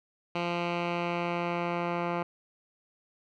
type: tone with low-pass filter sweep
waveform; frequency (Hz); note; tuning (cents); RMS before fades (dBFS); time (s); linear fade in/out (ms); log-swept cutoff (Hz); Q
10% pulse; 173; F3; -16; -31; 0.35-2.23; 5; 3000 to 1800; 1.7
effects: none